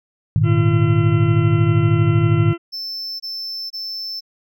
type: chord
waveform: sine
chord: Ab suspended second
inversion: none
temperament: equal with one note detuned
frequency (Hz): 103.83 / 116.54 / 153.24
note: Ab2 / Bb2 / Eb3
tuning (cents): 0 / 0 / -26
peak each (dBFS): -17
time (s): 0.36-2.53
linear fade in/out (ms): 0
type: harmonic tone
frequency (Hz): 340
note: F4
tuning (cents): -46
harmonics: 1 / 2 / 3 / 4 / 6 / 7 / 8 / 9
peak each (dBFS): -21 / -36 / -40 / -30 / -36 / -46 / -36 / -42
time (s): 0.43-2.58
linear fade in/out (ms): 50
type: tone bursts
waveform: triangle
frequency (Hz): 5300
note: E8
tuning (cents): +9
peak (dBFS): -24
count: 3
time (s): 2.72-4.208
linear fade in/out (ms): 20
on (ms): 480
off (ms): 24
effects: none